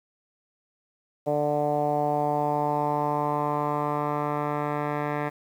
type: tone with low-pass filter sweep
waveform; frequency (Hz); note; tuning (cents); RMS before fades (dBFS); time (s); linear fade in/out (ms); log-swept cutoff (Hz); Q
10% pulse; 147.6; D3; +9; -26; 1.26-5.3; 20; 630 to 1600; 3.7
effects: 9-bit